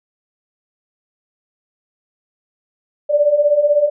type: beating tone pair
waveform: sine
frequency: 574 / 590 Hz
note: D5 / D5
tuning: -40 / +8 cents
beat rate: 16 Hz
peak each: -17 / -12 dBFS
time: 3.09-3.9 s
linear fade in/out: 20 ms
effects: none